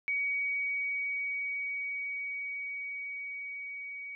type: tone with level ramp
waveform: sine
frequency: 2257 Hz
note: C#7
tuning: 31 cents sharp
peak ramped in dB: -28 to -39 dBFS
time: 0.08-4.15 s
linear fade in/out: 0 ms
effects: none